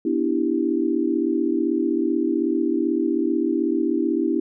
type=chord; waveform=sine; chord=E minor seventh; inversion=second; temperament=equal; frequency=246.9 / 293.7 / 329.6 / 392 Hz; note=B3 / D4 / E4 / G4; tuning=0 / 0 / 0 / 0 cents; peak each=-26 / -24 / -22 / -27 dBFS; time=0.05-4.4 s; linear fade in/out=5 ms; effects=none